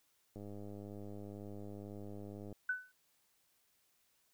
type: click train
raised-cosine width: 2 ms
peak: -36 dBFS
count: 222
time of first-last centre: 0.36-2.527 s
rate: 102 Hz
type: tone with exponential decay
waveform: sine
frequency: 1500 Hz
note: F#6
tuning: 23 cents sharp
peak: -30 dBFS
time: 2.69-2.92 s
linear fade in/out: 5 ms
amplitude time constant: 50 ms
effects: white hiss -75 dBFS RMS until 4.33 s